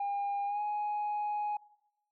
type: tone with pitch glide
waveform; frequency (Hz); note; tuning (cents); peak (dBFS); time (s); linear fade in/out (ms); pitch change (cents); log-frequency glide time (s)
sine; 806 to 834.4; G5 to G#5; +48 to +8; -29; 0-1.57; 5; +60; 0.46-0.61
effects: noise-tail reverb RT60 0.9 s tail -23 dB re dry + tanh soft clip ceiling -29 dBFS